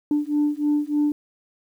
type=beating tone pair; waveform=sine; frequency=293.7 / 297 Hz; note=D4 / D4; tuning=0 / +20 cents; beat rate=3.3 Hz; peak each=-21 dBFS; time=0.11-1.12 s; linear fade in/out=2 ms; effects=tanh soft clip ceiling -14 dBFS + 9-bit